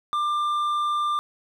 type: tone with hard clipping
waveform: sine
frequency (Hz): 1191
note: D6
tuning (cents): +24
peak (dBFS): -23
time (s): 0.13-1.19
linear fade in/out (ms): 0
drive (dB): 5
effects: none